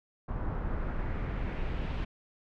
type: noise with low-pass filter sweep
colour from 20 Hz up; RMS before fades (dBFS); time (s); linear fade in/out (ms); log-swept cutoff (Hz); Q
brown; -33; 0.28-2.05; 10; 1200 to 3100; 1.6
effects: none